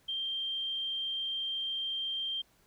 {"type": "tone", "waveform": "sine", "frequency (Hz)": 3167, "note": "G7", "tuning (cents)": 17, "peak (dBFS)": -32, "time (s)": [0.08, 2.42], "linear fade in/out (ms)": 10, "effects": ["pink hiss -67 dBFS RMS until 2.66 s"]}